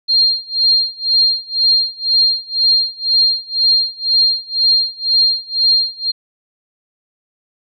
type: tone with tremolo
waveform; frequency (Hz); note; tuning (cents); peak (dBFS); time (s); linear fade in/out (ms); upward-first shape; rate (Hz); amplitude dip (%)
sine; 4204; C8; +7; -8; 0.08-6.12; 20; sine; 2; 95
effects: none